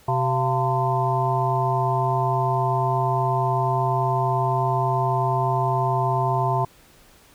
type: harmonic tone with a mistuned harmonic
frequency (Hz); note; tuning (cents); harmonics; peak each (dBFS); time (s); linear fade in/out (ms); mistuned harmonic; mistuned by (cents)
128.4; C3; -32; 1 / 3 / 5 / 7 / 8; -23 / -29 / -25 / -25 / -27; 0.08-6.65; 5; 5; +120
effects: pink hiss -53 dBFS RMS until 7.34 s